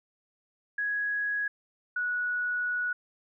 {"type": "tone pair in turn", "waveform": "sine", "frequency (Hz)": [1666, 1466.5], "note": ["G#6", "F#6"], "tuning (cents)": [5, -16], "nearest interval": "major second", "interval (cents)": 221, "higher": "first", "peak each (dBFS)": -27, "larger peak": "neither", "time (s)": [[0.78, 1.48], [1.96, 2.93]], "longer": "second", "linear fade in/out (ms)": 5, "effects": []}